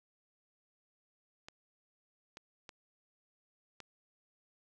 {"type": "clicks", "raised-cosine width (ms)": 0.2, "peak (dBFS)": -30, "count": 4, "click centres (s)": [1.485, 2.371, 2.692, 3.803], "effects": []}